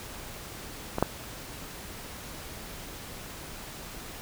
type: clicks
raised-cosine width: 1 ms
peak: -14 / -7 dBFS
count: 2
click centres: 0.984 / 1.026 s
effects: pink hiss -42 dBFS RMS until 4.21 s